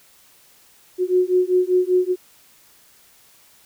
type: beating tone pair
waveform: sine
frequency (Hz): 362.3 / 367.4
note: F#4 / F#4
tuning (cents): -36 / -12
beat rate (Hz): 5.1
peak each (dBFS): -18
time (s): 0.98-2.16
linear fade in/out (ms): 50
effects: white hiss -53 dBFS RMS until 3.65 s